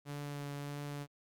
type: tone with vibrato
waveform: sawtooth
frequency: 143.8 Hz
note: D3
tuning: 36 cents flat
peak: -36 dBFS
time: 0.05-1.07 s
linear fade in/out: 50 ms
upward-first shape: triangle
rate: 1.6 Hz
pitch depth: 14 cents each way
effects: Opus 48 kbps